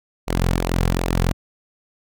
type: tone with flanger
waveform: sawtooth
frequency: 43.65 Hz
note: F1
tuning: in tune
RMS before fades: -20 dBFS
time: 0.27-1.33 s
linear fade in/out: 20 ms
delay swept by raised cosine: 0.57 to 3.37 ms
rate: 2.6 Hz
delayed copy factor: -0.55
effects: none